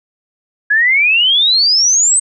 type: exponential sweep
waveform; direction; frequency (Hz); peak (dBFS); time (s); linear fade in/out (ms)
sine; up; 1656 to 8350; -8; 0.7-2.2; 10
effects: none